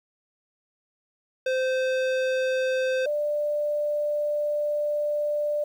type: tone pair in turn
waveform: square / sine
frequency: 518 / 592 Hz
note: C5 / D5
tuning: -17 / +14 cents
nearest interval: major second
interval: 231 cents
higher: second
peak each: -23 dBFS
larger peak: neither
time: 1.46-3.06 / 3.06-5.64 s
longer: second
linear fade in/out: 5 ms
effects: low-pass 4000 Hz 12 dB/octave + 9-bit